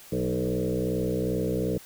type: tone with frequency modulation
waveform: sine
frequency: 311.1 Hz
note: D#4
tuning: in tune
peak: -24 dBFS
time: 0.12-1.78 s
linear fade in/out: 5 ms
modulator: 62.6 Hz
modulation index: 3.4
effects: white hiss -49 dBFS RMS until 1.85 s